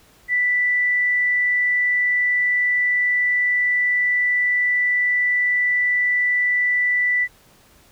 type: tone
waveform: sine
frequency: 1975.5 Hz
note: B6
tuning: in tune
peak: -16 dBFS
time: 0.28-7.28 s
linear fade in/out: 50 ms
effects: pink hiss -53 dBFS RMS until 7.91 s